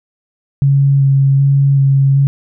sine tone with vibrato, 137.9 Hz, C#3, 9 cents flat, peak -7 dBFS, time 0.62-2.27 s, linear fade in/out 0 ms, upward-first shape square, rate 1.3 Hz, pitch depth 12 cents each way, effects none

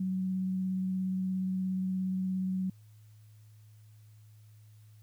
sine tone with vibrato, 187.1 Hz, F#3, 20 cents sharp, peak -29 dBFS, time 0-2.7 s, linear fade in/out 5 ms, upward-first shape triangle, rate 17 Hz, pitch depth 13 cents each way, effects added 107 Hz sine -53 dBFS peak until 5.02 s + white hiss -70 dBFS RMS until 5.02 s

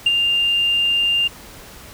sine tone with ADSR envelope, 2798 Hz, F7, 3 cents sharp, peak -8 dBFS, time 0.06-1.28 s, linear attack 6 ms, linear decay 28 ms, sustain -6 dB, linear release 11 ms, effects tanh soft clip ceiling -9 dBFS + pink hiss -40 dBFS RMS until 1.93 s

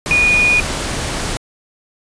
sine tone in noise, 2457 Hz, D#7, 22 cents flat, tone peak -10 dBFS, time 0.11-0.6 s, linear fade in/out 0 ms, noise pink, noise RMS -21 dBFS, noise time 0.06-1.37 s, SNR +8 dB, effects resampled to 22050 Hz

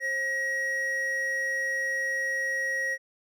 triangle tone pair together, 531.5 / 1900 Hz, C5 / A#6, +27 / +33 cents, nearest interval octave + minor seventh, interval 2206 cents, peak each -35 / -25 dBFS, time 0-2.98 s, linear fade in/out 50 ms, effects none

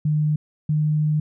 sine tone pair in turn, 151.6 / 152.24 Hz, D#3 / D#3, -45 / -37 cents, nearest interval unison, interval 8 cents, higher second, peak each -17 dBFS, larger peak neither, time 0.05-0.36 / 0.69-1.2 s, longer second, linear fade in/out 5 ms, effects none

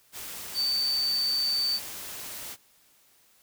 sine tone in noise, 4569 Hz, D8, 48 cents flat, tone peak -24 dBFS, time 0.54-1.8 s, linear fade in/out 50 ms, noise white, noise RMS -39 dBFS, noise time 0.12-2.57 s, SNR +12 dB, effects white hiss -62 dBFS RMS until 3.42 s

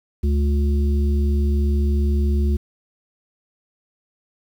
harmonic tone, 71.5 Hz, D2, 46 cents flat, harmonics 1 / 3 / 5, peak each -16 / -26 / -30 dBFS, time 0.23-2.57 s, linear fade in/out 10 ms, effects 8-bit

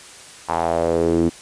sawtooth tone with band-pass filter sweep, 83.5 Hz, E2, 23 cents sharp, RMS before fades -19 dBFS, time 0.48-1.3 s, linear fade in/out 20 ms, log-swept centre 940 to 290 Hz, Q 3.6, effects white hiss -41 dBFS RMS until 1.41 s + resampled to 22050 Hz

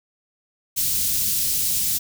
white band-stop noise, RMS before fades -22 dBFS, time 0.76-1.99 s, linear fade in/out 20 ms, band 170 to 4700 Hz, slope 12 dB/octave, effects none

